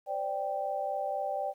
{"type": "chord", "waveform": "sine", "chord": "C suspended second", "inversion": "none", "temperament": "equal", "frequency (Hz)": [523.3, 587.3, 784], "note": ["C5", "D5", "G5"], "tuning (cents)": [0, 0, 0], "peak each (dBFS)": [-39, -34, -33], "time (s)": [0.06, 1.54], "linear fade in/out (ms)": 50, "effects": ["11-bit"]}